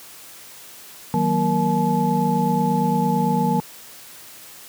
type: tone cluster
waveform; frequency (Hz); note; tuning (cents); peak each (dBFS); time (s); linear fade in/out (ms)
sine; 159.5 / 188.1 / 237.5 / 469 / 860; D#3 / F#3 / A#3 / A#4 / A5; +43 / +29 / +33 / +11 / -40; -23 / -22 / -23 / -27 / -22; 1.14-3.6; 0
effects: white hiss -42 dBFS RMS until 4.68 s + high-pass 100 Hz 12 dB/octave